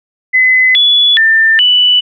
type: tone with pitch steps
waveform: sine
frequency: 2027 / 3419 / 1790 / 2970 Hz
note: B6 / G#7 / A6 / F#7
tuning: +45 / +50 / +29 / +6 cents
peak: -5 dBFS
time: 0.33-2.01 s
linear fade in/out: 20 ms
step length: 420 ms
effects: none